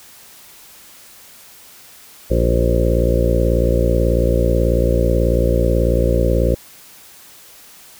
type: harmonic tone with a mistuned harmonic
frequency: 58.27 Hz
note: A#1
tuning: in tune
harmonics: 1 / 2 / 3 / 4 / 5 / 6 / 7 / 8 / 9 / 10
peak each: -16 / -21 / -24 / -26 / -27 / -24 / -27 / -24 / -20 / -28 dBFS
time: 2.3-6.55 s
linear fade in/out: 10 ms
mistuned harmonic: 7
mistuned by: -46 cents
effects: white hiss -43 dBFS RMS until 7.99 s